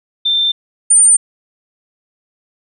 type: tone pair in turn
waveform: sine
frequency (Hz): 3574 / 9006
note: A7 / C#9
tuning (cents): +26 / +26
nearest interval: octave + major third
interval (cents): 1600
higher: second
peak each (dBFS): -11 / -5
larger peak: second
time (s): 0.25-0.52 / 0.9-1.17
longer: neither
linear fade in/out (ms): 10
effects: none